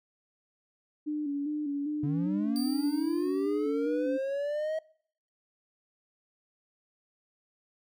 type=tone with vibrato; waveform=sine; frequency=292.1 Hz; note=D4; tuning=9 cents flat; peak=-29 dBFS; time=1.06-4.18 s; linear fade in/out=20 ms; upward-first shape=square; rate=2.5 Hz; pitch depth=47 cents each way
type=linear sweep; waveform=triangle; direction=up; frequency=138.59 to 639 Hz; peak=-27 dBFS; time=2.03-4.79 s; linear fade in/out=5 ms
type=tone with exponential decay; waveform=sawtooth; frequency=4671 Hz; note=D8; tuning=10 cents flat; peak=-34 dBFS; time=2.56-4.22 s; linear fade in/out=0 ms; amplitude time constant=360 ms
effects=noise-tail reverb RT60 0.6 s tail -24 dB re dry